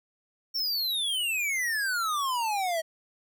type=exponential sweep; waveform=square; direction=down; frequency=5550 to 633 Hz; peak=-27 dBFS; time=0.54-2.82 s; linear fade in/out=20 ms; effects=none